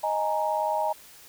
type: chord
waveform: sine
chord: D# suspended fourth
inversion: none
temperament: equal with one note detuned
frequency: 622.3 / 834 / 932.3 Hz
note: D#5 / G#5 / A#5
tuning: 0 / +7 / 0 cents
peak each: -28 dBFS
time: 0.03-0.93 s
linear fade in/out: 10 ms
effects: white hiss -50 dBFS RMS until 1.28 s